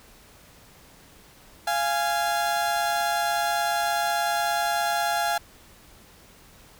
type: tone pair together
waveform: 30% pulse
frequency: 692.5 / 829 Hz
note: F5 / G#5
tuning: -15 / -3 cents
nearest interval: minor third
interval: 312 cents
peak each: -23 / -23 dBFS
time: 1.67-5.38 s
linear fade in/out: 5 ms
effects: pink hiss -52 dBFS RMS until 6.79 s